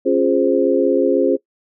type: chord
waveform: sine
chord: Db major seventh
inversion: none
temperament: equal with one note detuned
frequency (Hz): 273.2 / 349.2 / 415.3 / 523.3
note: Db4 / F4 / Ab4 / C5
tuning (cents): -25 / 0 / 0 / 0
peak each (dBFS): -18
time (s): 0.05-1.37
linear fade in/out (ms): 20
effects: noise-tail reverb RT60 0.1 s tail -20 dB re dry